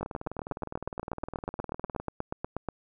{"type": "two click trains", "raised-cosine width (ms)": 1, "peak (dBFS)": [-22, -17], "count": [40, 23], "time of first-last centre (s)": [[0.01, 2], [0.03, 2.687]], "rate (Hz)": [19.6, 8.28], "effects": []}